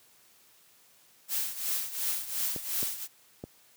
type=noise with tremolo; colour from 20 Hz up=blue; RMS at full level=-29 dBFS; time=1.28-3.08 s; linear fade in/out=50 ms; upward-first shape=triangle; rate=2.8 Hz; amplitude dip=80%
type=clicks; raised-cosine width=2 ms; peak=-24 dBFS; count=3; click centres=2.562 / 2.829 / 3.439 s
effects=white hiss -61 dBFS RMS until 3.76 s + high-pass 80 Hz 12 dB/octave